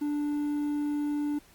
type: tone with quantisation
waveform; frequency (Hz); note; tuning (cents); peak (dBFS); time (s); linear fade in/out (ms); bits
triangle; 293.7; D4; 0; -25; 0.01-1.39; 10; 9
effects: pink hiss -58 dBFS RMS until 1.54 s + Opus 48 kbps